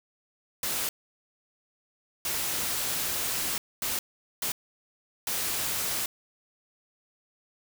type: noise bursts at uneven times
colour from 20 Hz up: white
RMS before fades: -30 dBFS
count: 5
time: 0.63-0.89 / 2.25-3.58 / 3.82-3.99 / 4.42-4.52 / 5.27-6.06 s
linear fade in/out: 2 ms
effects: none